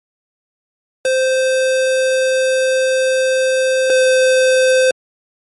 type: tone pair in turn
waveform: square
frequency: 521 / 517.1 Hz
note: C5 / C5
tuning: -7 / -20 cents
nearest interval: unison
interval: 13 cents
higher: first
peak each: -13 / -10 dBFS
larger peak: second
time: 1.05-3.9 / 3.9-4.91 s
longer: first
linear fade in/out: 2 ms
effects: MP3 48 kbps